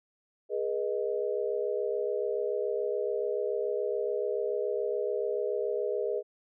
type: chord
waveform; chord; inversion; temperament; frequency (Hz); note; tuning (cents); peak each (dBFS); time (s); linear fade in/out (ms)
sine; G# minor; none; equal with one note detuned; 415.3 / 482.3 / 622.3; G#4 / B4 / D#5; 0 / -41 / 0; -31 / -32 / -35; 0.49-6.23; 50
effects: none